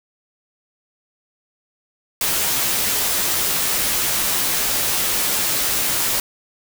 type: noise with comb filter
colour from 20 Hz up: white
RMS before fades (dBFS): -20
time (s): 2.21-6.2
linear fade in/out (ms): 2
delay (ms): 13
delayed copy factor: -0.5
effects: none